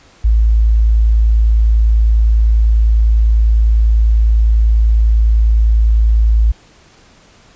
sine tone, 55 Hz, A1, in tune, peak -7 dBFS, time 0.24-6.52 s, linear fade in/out 10 ms, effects pink hiss -46 dBFS RMS until 7.55 s + resampled to 16000 Hz

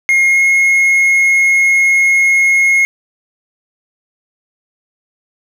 triangle tone with pitch glide, 2143 to 2159 Hz, C7 to C#7, +41 to -46 cents, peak -6 dBFS, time 0.09-2.85 s, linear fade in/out 0 ms, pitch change +13 cents, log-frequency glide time 0.27-0.42 s, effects none

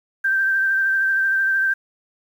sine tone with vibrato, 1568 Hz, G6, in tune, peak -16 dBFS, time 0.24-1.74 s, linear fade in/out 10 ms, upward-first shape sine, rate 13 Hz, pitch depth 22 cents each way, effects 8-bit

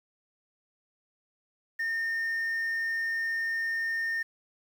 sine tone, 1823 Hz, A#6, 39 cents flat, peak -25 dBFS, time 1.79-4.23 s, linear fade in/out 10 ms, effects tanh soft clip ceiling -27 dBFS + 9-bit

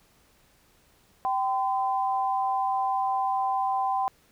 sine tone pair together, 776 / 1020.9 Hz, G5 / C6, -18 / -43 cents, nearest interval perfect fourth, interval 475 cents, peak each -25 / -28 dBFS, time 1.25-4.08 s, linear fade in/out 0 ms, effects pink hiss -62 dBFS RMS until 4.31 s

